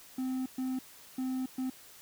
triangle tone bursts at uneven times, 258.8 Hz, C4, 19 cents flat, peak -29 dBFS, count 4, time 0.18-0.46 / 0.58-0.79 / 1.18-1.46 / 1.58-1.7 s, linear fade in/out 5 ms, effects white hiss -54 dBFS RMS until 2.01 s

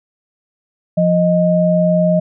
sine tone pair together, 174.63 / 622.3 Hz, F3 / D#5, 0 / 0 cents, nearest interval octave + minor seventh, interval 2200 cents, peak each -13 dBFS, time 0.97-2.2 s, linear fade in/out 10 ms, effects none

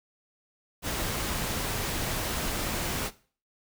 pink noise, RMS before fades -31 dBFS, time 0.82-3.11 s, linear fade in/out 50 ms, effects noise-tail reverb RT60 0.4 s tail -17 dB re dry

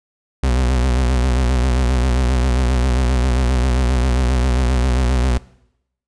40% pulse tone with vibrato, 63 Hz, B1, 35 cents sharp, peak -13 dBFS, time 0.43-5.38 s, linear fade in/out 5 ms, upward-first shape sine, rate 7.5 Hz, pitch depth 85 cents each way, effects noise-tail reverb RT60 0.8 s tail -21 dB re dry + resampled to 22050 Hz

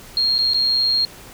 sine tone with dropouts, 4241 Hz, C8, 23 cents sharp, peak -15 dBFS, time 0.17-1.05 s, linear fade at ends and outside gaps 1 ms, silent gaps 0.382-0.388 / 0.535-0.544 s, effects pink hiss -41 dBFS RMS until 1.33 s

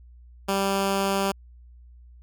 10% pulse tone, 196 Hz, G3, in tune, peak -14 dBFS, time 0.48-1.32 s, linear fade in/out 10 ms, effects added 60 Hz sine -46 dBFS peak until 2.22 s

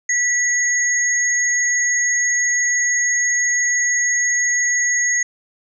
sine tone pair together, 1960 / 6593 Hz, B6 / G#8, -14 / -14 cents, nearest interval octave + major sixth, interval 2100 cents, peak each -18 dBFS, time 0.09-5.23 s, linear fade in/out 5 ms, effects none

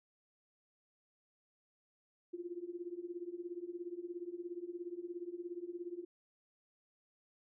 sine tone with tremolo, 349.2 Hz, F4, in tune, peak -37 dBFS, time 2.33-6.05 s, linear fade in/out 10 ms, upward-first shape triangle, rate 17 Hz, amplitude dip 95%, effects none

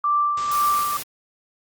sine tone with tremolo, 1174.7 Hz, D6, in tune, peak -16 dBFS, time 0.04-0.97 s, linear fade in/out 2 ms, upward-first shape sine, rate 2 Hz, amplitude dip 50%
white noise, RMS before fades -31 dBFS, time 0.37-1.03 s, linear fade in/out 5 ms
effects Opus 24 kbps

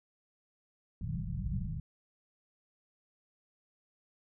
white low-pass noise, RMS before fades -36 dBFS, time 1.01-1.8 s, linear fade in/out 2 ms, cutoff 190 Hz, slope 96 dB/octave, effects none

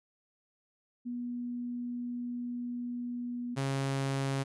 sine / sawtooth tone pair in turn, 242.8 / 136.27 Hz, B3 / C#3, -29 / -29 cents, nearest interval minor seventh, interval 1000 cents, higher first, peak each -34 / -26 dBFS, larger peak second, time 1.05-3.56 / 3.56-4.44 s, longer first, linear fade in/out 20 ms, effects resampled to 24000 Hz

